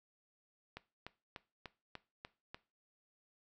click train, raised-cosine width 0.3 ms, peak -29 dBFS, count 7, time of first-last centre 0.77-2.545 s, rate 3.38 Hz, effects noise-tail reverb RT60 0.3 s tail -18 dB re dry

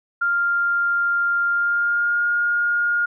sine tone with pitch glide, 1396.9 to 1422.1 Hz, F6 to F6, 0 to +31 cents, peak -17 dBFS, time 0.21-3.06 s, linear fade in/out 10 ms, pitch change +31 cents, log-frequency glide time 1.48-2.25 s, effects none

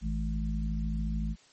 harmonic tone, 53.8 Hz, A1, 38 cents flat, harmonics 1 / 3 / 4, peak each -30 / -35 / -36 dBFS, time 0.01-1.36 s, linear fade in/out 50 ms, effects white hiss -60 dBFS RMS until 1.52 s + MP3 32 kbps

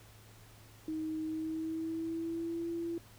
sine tone with pitch glide, 314.4 to 337 Hz, D#4 to E4, +18 to +38 cents, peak -34 dBFS, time 0.88-2.98 s, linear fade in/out 2 ms, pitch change +120 cents, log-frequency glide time 1.24-2.68 s, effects added 108 Hz sine -57 dBFS peak until 3.18 s + pink hiss -59 dBFS RMS until 3.18 s

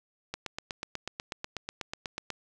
click train, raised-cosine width 0.2 ms, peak -17 dBFS, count 17, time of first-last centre 0.34-2.303 s, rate 8.15 Hz, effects none

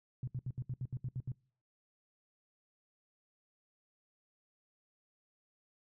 sine tone bursts, 126.9 Hz, B2, 47 cents sharp, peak -35 dBFS, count 10, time 0.23-1.319 s, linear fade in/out 2 ms, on 45 ms, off 71 ms, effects noise-tail reverb RT60 0.5 s tail -25 dB re dry

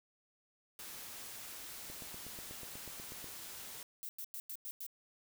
white noise, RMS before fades -48 dBFS, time 0.79-3.83 s, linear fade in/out 2 ms
click train, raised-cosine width 2 ms, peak -37 dBFS, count 12, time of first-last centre 1.9-3.243 s, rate 8.19 Hz
violet noise bursts, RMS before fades -44 dBFS, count 6, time 4.03-4.865 s, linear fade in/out 0 ms, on 60 ms, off 95 ms
effects none

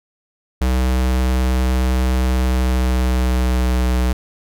square tone with pitch glide, 63.6 to 62.4 Hz, C2 to B1, -48 to +19 cents, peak -15 dBFS, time 0.61-4.13 s, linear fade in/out 5 ms, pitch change -33 cents, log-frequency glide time 2.36-3.83 s, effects none

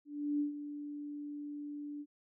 sine tone with ADSR envelope, 292.2 Hz, D4, 9 cents flat, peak -29 dBFS, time 0.05-2.06 s, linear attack 350 ms, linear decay 120 ms, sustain -11 dB, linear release 52 ms, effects none

